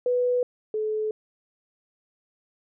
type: tone pair in turn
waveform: sine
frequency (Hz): 493.9 / 430.9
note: B4 / A4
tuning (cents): 0 / -36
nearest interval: major second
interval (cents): 236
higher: first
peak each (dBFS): -20 / -24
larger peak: first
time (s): 0.06-0.43 / 0.74-1.11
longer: neither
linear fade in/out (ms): 2
effects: none